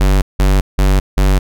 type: tone bursts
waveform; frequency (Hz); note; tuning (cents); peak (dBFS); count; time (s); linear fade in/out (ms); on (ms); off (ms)
square; 48.08; G1; -33; -9; 4; 0-1.39; 10; 220; 170
effects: none